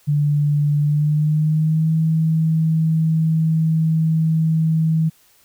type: tone with pitch glide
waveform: sine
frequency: 146.83 to 160.12 Hz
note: D3 to D#3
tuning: 0 to +50 cents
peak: -14 dBFS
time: 0.07-5.1 s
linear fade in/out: 20 ms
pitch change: +150 cents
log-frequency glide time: 0.79-1.92 s
effects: white hiss -55 dBFS RMS until 5.44 s